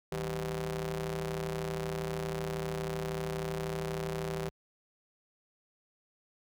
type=ring-modulated tone; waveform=sawtooth; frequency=116.54 Hz; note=A#2; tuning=in tune; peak=-26 dBFS; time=0.12-4.49 s; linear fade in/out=0 ms; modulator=275 Hz; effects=high-pass 60 Hz 12 dB/octave